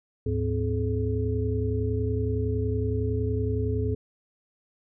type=tone cluster; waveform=sine; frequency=76.2 / 107 / 258.5 / 426.3 Hz; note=D#2 / A2 / C4 / G#4; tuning=-36 / -48 / -21 / +45 cents; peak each=-29 / -27 / -33 / -30 dBFS; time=0.26-3.95 s; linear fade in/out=5 ms; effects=none